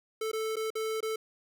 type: tone with dropouts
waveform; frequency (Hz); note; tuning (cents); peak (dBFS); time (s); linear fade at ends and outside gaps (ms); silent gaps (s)
square; 440; A4; 0; -31; 0.21-1.16; 5; 0.316-0.331 / 0.558-0.566 / 0.704-0.753 / 1.006-1.027
effects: none